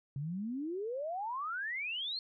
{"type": "exponential sweep", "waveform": "sine", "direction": "up", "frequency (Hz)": [133, 4329], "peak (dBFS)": -35, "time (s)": [0.16, 2.19], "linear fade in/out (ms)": 2, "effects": []}